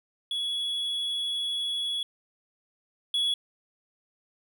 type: tone pair in turn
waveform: triangle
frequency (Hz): 3372 / 3372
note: G#7 / G#7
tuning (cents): +26 / +26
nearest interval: unison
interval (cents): 0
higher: neither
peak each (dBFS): -26 / -22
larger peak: second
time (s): 0.31-2.03 / 3.14-3.34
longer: first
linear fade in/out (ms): 2
effects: none